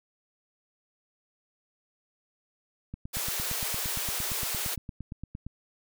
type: click train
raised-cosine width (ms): 5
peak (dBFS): -25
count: 23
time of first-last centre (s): 2.94-5.466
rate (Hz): 8.71
type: high-pass noise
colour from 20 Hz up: white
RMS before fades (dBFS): -32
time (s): 3.13-4.76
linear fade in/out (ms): 20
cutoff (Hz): 340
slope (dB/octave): 48
effects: none